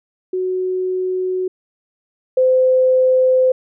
sine tone pair in turn, 370 / 514.4 Hz, F#4 / C5, 0 / -30 cents, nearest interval tritone, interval 570 cents, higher second, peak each -17 / -10 dBFS, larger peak second, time 0.33-1.48 / 2.37-3.52 s, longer neither, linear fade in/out 5 ms, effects none

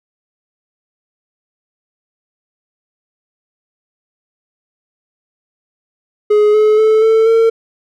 triangle tone with pitch steps, 420 / 428.1 / 436.3 / 444.7 / 453.3 Hz, G#4 / A4 / A4 / A4 / A#4, +19 / -47 / -15 / +18 / -48 cents, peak -5 dBFS, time 6.3-7.5 s, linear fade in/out 10 ms, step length 240 ms, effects none

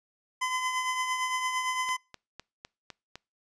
25% pulse tone with tremolo, 1020 Hz, C6, 44 cents flat, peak -22 dBFS, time 0.41-1.97 s, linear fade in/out 10 ms, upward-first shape triangle, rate 8.8 Hz, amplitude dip 50%
click train, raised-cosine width 0.2 ms, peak -24 dBFS, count 6, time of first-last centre 1.89-3.156 s, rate 3.95 Hz
effects noise-tail reverb RT60 0.3 s tail -26 dB re dry + resampled to 22050 Hz

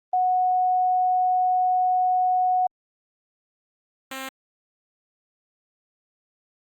sine / 5% pulse tone pair in turn, 735 / 265.5 Hz, F#5 / C4, -12 / +25 cents, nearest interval octave + tritone, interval 1763 cents, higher first, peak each -18 / -20 dBFS, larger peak first, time 0.13-2.67 / 4.11-4.29 s, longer first, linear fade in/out 5 ms, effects Opus 24 kbps

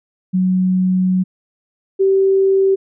sine tone pair in turn, 185 / 386.8 Hz, F#3 / G4, 0 / -23 cents, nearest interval octave + minor second, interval 1277 cents, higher second, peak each -12 / -10 dBFS, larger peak second, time 0.33-1.24 / 1.99-2.76 s, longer first, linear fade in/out 20 ms, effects none

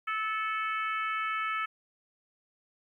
harmonic tone with a mistuned harmonic, 435.5 Hz, A4, 18 cents flat, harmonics 3 / 4 / 5 / 6 / 7, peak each -31 / -37 / -37 / -42 / -46 dBFS, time 0.07-1.66 s, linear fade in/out 10 ms, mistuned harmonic 5, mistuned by +27 cents, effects 11-bit

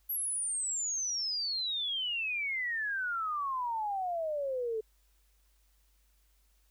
sine exponential sweep, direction down, 11840 to 430 Hz, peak -31 dBFS, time 0.09-4.81 s, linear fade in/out 10 ms, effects added 50 Hz sine -66 dBFS peak until 6.7 s + white hiss -73 dBFS RMS until 6.7 s

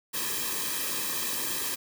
white noise with comb filter, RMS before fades -31 dBFS, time 0.13-1.76 s, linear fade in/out 20 ms, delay 1.4 ms, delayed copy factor -0.8, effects none

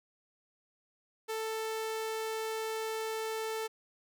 sawtooth tone, 441.9 Hz, A4, 7 cents sharp, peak -30 dBFS, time 1.28-3.68 s, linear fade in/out 20 ms, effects none

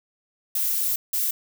violet noise bursts at uneven times, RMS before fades -24 dBFS, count 2, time 0.55-0.96 / 1.13-1.31 s, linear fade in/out 5 ms, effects none

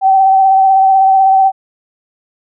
sine tone with vibrato, 770 Hz, G5, 31 cents flat, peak -5 dBFS, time 0.01-1.52 s, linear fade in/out 50 ms, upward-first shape sine, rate 16 Hz, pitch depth 22 cents each way, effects none

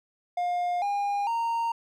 triangle tone with pitch steps, 709 / 809.7 / 924.8 Hz, F5 / G#5 / A#5, +26 / -44 / -14 cents, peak -23 dBFS, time 0.37-1.72 s, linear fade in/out 5 ms, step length 450 ms, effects none

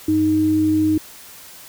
sine tone pair together, 97.99 / 311.1 Hz, G2 / D#4, 0 / 0 cents, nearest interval octave + minor sixth, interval 2000 cents, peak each -26 / -14 dBFS, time 0.08-0.98 s, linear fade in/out 5 ms, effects white hiss -41 dBFS RMS until 1.68 s

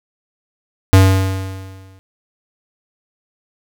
square tone with exponential decay, 95.3 Hz, G2, 48 cents flat, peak -4 dBFS, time 0.93-1.99 s, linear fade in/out 0 ms, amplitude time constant 230 ms, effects none

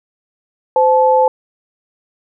sine tone pair together, 515.7 / 868 Hz, C5 / A5, -25 / -24 cents, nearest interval major sixth, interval 901 cents, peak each -11 dBFS, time 0.76-1.28 s, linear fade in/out 2 ms, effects none

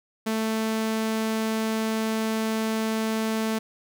sawtooth tone, 220.9 Hz, A3, 7 cents sharp, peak -20 dBFS, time 0.26-3.59 s, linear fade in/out 10 ms, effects none

